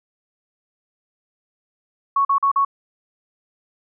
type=tone bursts; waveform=sine; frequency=1108.7 Hz; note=C#6; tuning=in tune; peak=-14 dBFS; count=4; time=2.16-2.649 s; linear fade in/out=5 ms; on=90 ms; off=43 ms; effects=none